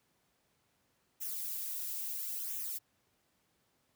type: noise with flanger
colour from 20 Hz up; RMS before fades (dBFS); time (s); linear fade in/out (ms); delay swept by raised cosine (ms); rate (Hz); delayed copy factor
violet; -39; 1.2-2.79; 20; 0.21 to 2.61; 0.74; -0.6
effects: pink hiss -75 dBFS RMS until 3.95 s + high-pass 80 Hz 12 dB/octave